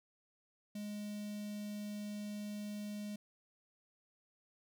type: tone with notch filter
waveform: square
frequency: 207.7 Hz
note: G#3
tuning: in tune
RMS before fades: -43 dBFS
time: 0.75-3.16 s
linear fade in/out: 5 ms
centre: 1200 Hz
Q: 0.55
effects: none